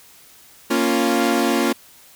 sawtooth chord, Bb minor, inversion none, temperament equal, 233.1 / 277.2 / 349.2 Hz, Bb3 / Db4 / F4, 0 / 0 / 0 cents, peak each -17 dBFS, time 0.7-1.73 s, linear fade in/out 10 ms, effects white hiss -48 dBFS RMS until 2.15 s

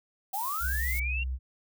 sine linear sweep, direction up, 740 to 2794 Hz, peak -31 dBFS, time 0.33-1.24 s, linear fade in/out 10 ms
violet noise, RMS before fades -36 dBFS, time 0.33-1 s, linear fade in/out 10 ms
sine tone, 64.4 Hz, C2, 27 cents flat, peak -29 dBFS, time 0.6-1.39 s, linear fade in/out 50 ms
effects none

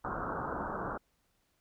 white low-pass noise, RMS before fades -37 dBFS, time 0.04-0.98 s, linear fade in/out 10 ms, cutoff 1500 Hz, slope 96 dB/octave, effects pink hiss -75 dBFS RMS until 1.6 s

